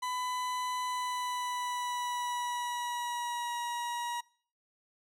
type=tone with pitch glide; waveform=40% pulse; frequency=1000 to 955.4 Hz; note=B5 to A#5; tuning=+21 to +42 cents; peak=-32 dBFS; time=0.02-4.21 s; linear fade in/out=10 ms; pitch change=-79 cents; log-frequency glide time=0.85-3.57 s; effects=noise-tail reverb RT60 0.5 s tail -23 dB re dry + low-pass 12000 Hz 12 dB/octave